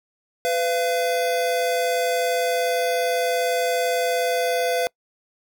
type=tone pair together; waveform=square; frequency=502 / 684.6 Hz; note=B4 / F5; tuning=+28 / -35 cents; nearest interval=perfect fourth; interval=537 cents; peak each=-23 / -24 dBFS; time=0.45-4.87 s; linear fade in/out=0 ms; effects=noise-tail reverb RT60 0.1 s tail -26 dB re dry